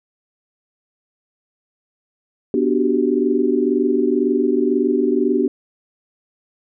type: chord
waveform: sine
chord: G major seventh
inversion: first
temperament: equal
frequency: 246.9 / 293.7 / 370 / 392 Hz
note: B3 / D4 / F#4 / G4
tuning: 0 / 0 / 0 / 0 cents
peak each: -20 dBFS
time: 2.54-5.48 s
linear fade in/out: 2 ms
effects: none

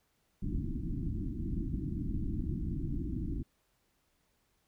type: low-pass noise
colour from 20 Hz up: pink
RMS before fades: -35 dBFS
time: 0.42-3.43 s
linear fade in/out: 10 ms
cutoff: 340 Hz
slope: 96 dB/octave
effects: pink hiss -75 dBFS RMS until 4.67 s

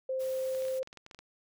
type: tone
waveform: sine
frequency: 523 Hz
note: C5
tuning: 1 cent flat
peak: -30 dBFS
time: 0.09-0.83 s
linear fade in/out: 5 ms
type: band-stop noise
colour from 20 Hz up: white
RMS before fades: -50 dBFS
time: 0.19-0.8 s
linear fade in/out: 20 ms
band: 270 to 620 Hz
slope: 48 dB/octave
type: clicks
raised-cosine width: 0.2 ms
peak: -31 dBFS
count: 12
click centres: 0.549 / 0.622 / 0.652 / 0.683 / 0.83 / 0.874 / 0.929 / 0.973 / 1.064 / 1.112 / 1.147 / 1.19 s
effects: none

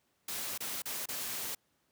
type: noise with dropouts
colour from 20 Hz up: white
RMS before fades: -38 dBFS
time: 0.28-1.55 s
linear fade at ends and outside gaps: 5 ms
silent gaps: 0.578-0.604 / 0.821-0.855 / 1.058-1.086 s
effects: pink hiss -75 dBFS RMS until 1.91 s + high-pass 100 Hz 12 dB/octave

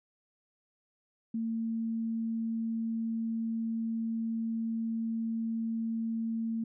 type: tone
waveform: sine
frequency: 226.4 Hz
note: A3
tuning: 50 cents sharp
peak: -30 dBFS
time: 1.34-6.64 s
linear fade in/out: 5 ms
effects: none

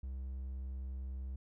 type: tone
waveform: triangle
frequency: 65.41 Hz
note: C2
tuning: in tune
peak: -37 dBFS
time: 0.03-1.36 s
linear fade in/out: 5 ms
effects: none

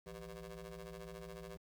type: ring-modulated tone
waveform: 20% pulse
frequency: 110 Hz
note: A2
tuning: in tune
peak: -39 dBFS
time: 0.06-1.57 s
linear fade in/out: 5 ms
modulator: 282 Hz
effects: high-pass 60 Hz 12 dB/octave + 11-bit

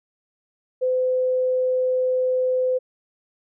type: tone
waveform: sine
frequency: 510 Hz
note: C5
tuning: 44 cents flat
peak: -18 dBFS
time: 0.81-2.79 s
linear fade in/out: 20 ms
effects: none

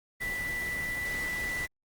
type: tone in noise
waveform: sine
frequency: 1975.5 Hz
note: B6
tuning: in tune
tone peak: -31 dBFS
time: 0.2-1.67 s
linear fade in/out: 20 ms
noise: pink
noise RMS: -40 dBFS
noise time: 0.2-1.67 s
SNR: +6 dB
effects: Opus 24 kbps

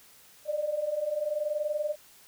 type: tone pair together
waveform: sine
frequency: 584 / 604.6 Hz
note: D5 / D#5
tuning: -10 / -50 cents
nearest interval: minor second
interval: 60 cents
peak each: -33 / -29 dBFS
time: 0.45-1.96 s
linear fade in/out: 50 ms
effects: white hiss -56 dBFS RMS until 2.27 s

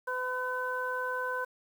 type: harmonic tone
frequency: 505 Hz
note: B4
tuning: 39 cents sharp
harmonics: 1 / 2 / 3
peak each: -36 / -35 / -34 dBFS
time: 0.07-1.45 s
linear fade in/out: 10 ms
effects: 9-bit

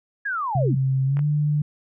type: linear sweep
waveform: sine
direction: down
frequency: 1700 to 111 Hz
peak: -23 dBFS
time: 0.25-0.77 s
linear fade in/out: 10 ms
type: tone with pitch glide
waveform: sine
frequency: 133.2 to 148.65 Hz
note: C3 to D3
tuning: +31 to +21 cents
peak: -18 dBFS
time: 0.55-1.62 s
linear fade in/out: 5 ms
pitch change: +190 cents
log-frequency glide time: 1.05-1.25 s
type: clicks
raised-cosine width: 0.5 ms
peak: -23 dBFS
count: 2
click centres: 1.17 / 1.192 s
effects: none

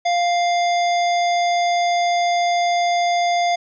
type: harmonic tone with a mistuned harmonic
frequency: 698.5 Hz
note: F5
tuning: in tune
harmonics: 1 / 3 / 5 / 7 / 9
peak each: -16 / -26 / -30 / -33 / -35 dBFS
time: 0.05-3.56 s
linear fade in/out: 10 ms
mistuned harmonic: 9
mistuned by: +49 cents
effects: none

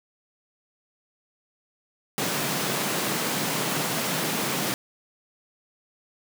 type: high-pass noise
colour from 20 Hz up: pink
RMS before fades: -27 dBFS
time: 2.18-4.74 s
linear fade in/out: 0 ms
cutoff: 130 Hz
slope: 48 dB/octave
effects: none

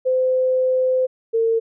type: tone pair in turn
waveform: sine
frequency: 514 / 454.1 Hz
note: C5 / A#4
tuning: -31 / -45 cents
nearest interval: major second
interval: 214 cents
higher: first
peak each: -15 / -15 dBFS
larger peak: neither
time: 0.05-1.07 / 1.33-1.6 s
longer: first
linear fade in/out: 20 ms
effects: none

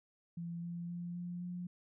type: tone with pitch steps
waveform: sine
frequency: 170 / 171.88 / 173.77 / 175.69 / 177.63 Hz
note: F3 / F3 / F3 / F3 / F3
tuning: -46 / -27 / -8 / +11 / +30 cents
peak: -39 dBFS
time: 0.37-1.67 s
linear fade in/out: 5 ms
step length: 260 ms
effects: none

